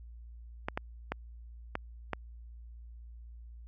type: clicks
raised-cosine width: 0.5 ms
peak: -17 dBFS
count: 5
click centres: 0.685 / 0.775 / 1.12 / 1.754 / 2.133 s
effects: added 58 Hz sine -46 dBFS peak until 3.67 s